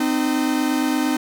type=tone pair together; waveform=45% pulse; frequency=257.6 / 306.3 Hz; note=C4 / D#4; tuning=-27 / -27 cents; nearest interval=minor third; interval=300 cents; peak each=-21 dBFS; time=0-1.17 s; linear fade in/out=5 ms; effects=none